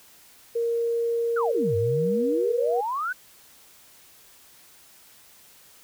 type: tone with pitch glide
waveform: sine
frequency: 466.2 to 477.6 Hz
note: A#4 to A#4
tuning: 0 to +42 cents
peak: -22 dBFS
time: 0.55-2.81 s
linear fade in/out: 10 ms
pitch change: +42 cents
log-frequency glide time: 1.71-2.32 s
type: exponential two-way sweep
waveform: sine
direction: down then up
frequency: 1551 to 95.8 to 1551 Hz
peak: -25 dBFS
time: 1.36-3.13 s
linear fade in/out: 10 ms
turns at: 1.76 s
effects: white hiss -53 dBFS RMS until 5.83 s